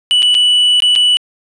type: tone with dropouts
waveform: triangle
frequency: 2960 Hz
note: F#7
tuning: in tune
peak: -6 dBFS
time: 0.11-1.17 s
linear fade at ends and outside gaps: 0 ms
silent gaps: 0.222-0.228 / 0.344-0.35 / 0.802-0.822 / 0.953-0.96 s
effects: resampled to 22050 Hz